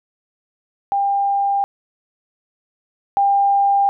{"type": "tone pair in turn", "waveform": "sine", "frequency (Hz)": [798, 798], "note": ["G5", "G5"], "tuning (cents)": [31, 31], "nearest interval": "unison", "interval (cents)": 0, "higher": "neither", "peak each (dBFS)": [-15, -12], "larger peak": "second", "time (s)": [[0.92, 1.64], [3.17, 3.89]], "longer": "neither", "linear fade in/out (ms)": 0, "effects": []}